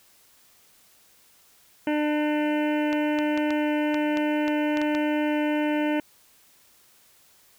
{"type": "harmonic tone", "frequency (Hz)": 299.8, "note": "D4", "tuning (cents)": 36, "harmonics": [1, 2, 3, 5, 6, 7, 8, 9, 10], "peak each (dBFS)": [-23, -29, -33, -37, -39, -40, -41, -42, -43], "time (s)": [1.87, 6], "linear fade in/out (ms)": 2}
{"type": "clicks", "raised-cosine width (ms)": 0.2, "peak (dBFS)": -16, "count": 10, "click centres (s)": [2.929, 3.188, 3.376, 3.506, 3.944, 4.172, 4.48, 4.772, 4.816, 4.95]}
{"effects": ["white hiss -58 dBFS RMS until 7.58 s"]}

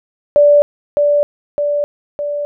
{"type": "tone with echo", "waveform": "sine", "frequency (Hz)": 583, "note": "D5", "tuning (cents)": -13, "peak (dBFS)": -5, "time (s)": [0.36, 0.62], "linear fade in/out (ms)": 0, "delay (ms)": 610, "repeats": 3, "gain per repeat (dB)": -4, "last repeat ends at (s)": 2.45, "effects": []}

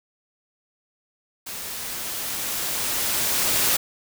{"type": "noise with level ramp", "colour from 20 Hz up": "white", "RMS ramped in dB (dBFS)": [-34, -20], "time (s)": [1.46, 3.77], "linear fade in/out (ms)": 10, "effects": []}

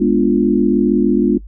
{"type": "chord", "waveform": "sine", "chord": "G# diminished seventh", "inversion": "none", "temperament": "equal", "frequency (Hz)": [207.7, 246.9, 293.7, 349.2], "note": ["G#3", "B3", "D4", "F4"], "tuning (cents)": [0, 0, 0, 0], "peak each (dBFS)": -16, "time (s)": [0, 1.38], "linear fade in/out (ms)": 10, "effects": ["noise-tail reverb RT60 0.1 s tail -19 dB re dry", "added 50 Hz sine -31 dBFS peak until 1.47 s"]}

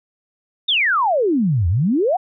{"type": "exponential two-way sweep", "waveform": "sine", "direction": "down then up", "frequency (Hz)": [3767, 80.2, 788], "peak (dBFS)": -14, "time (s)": [0.68, 2.17], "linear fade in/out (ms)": 10, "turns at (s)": 1.68, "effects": []}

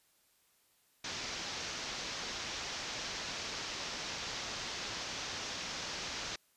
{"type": "low-pass noise", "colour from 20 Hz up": "white", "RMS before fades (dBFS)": -41, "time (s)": [1.04, 6.36], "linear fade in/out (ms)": 5, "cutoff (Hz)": 6300, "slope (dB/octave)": 48, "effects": ["white hiss -71 dBFS RMS until 6.56 s", "resampled to 32000 Hz"]}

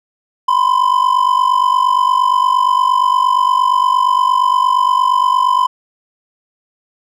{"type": "ring-modulated tone", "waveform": "triangle", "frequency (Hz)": 1016, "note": "B5", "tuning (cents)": 49, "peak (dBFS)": -5, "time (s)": [0.48, 5.67], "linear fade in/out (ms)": 5, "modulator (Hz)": 24.3, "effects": []}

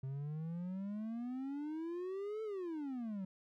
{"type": "exponential two-way sweep", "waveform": "triangle", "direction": "up then down", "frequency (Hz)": [130.81, 444.5, 184.5], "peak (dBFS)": -37, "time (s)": [0.03, 3.25], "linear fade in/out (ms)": 5, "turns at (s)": 2.43, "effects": []}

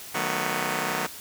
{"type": "chord", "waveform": "5% pulse", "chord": "B dominant seventh", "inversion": "first", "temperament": "just", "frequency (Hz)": [154.34, 185.21, 222.2, 246.9], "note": ["D#3", "F#3", "A3", "B3"], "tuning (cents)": [-14, 2, 17, 0], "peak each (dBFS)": -21, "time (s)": [0.14, 1.07], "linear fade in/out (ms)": 10, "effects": ["white hiss -41 dBFS RMS until 1.2 s"]}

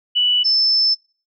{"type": "tone pair in turn", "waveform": "sine", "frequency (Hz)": [2960, 5274], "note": ["F#7", "E8"], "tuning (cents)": [0, 0], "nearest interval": "minor seventh", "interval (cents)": 1000, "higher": "second", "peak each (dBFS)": -13, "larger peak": "neither", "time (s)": [[0.15, 0.44], [0.44, 0.95]], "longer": "second", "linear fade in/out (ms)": 20, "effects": ["noise-tail reverb RT60 0.4 s tail -25 dB re dry"]}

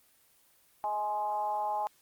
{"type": "tone with frequency modulation", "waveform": "sine", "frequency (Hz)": 838, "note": "G#5", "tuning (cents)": 15, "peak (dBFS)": -29, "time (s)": [0.84, 1.87], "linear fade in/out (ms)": 0, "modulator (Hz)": 208, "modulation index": 0.7, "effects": ["white hiss -65 dBFS RMS until 2.01 s", "Opus 24 kbps"]}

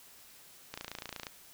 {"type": "click train", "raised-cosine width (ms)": 0.2, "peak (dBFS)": -22, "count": 16, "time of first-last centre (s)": [0.74, 1.268], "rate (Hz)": 28.4, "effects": ["white hiss -56 dBFS RMS until 1.53 s"]}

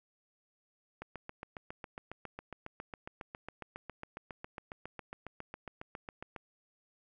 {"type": "click train", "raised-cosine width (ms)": 0.5, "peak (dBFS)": -27, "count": 40, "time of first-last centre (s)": [1.02, 6.362], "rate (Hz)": 7.3, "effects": []}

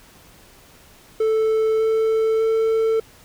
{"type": "tone with pitch steps", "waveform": "triangle", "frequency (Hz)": [440, 443.1, 446.1], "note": ["A4", "A4", "A4"], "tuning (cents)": [0, 12, 24], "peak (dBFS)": -14, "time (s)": [1.2, 3], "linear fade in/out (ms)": 5, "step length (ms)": 600, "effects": ["pink hiss -49 dBFS RMS until 3.24 s"]}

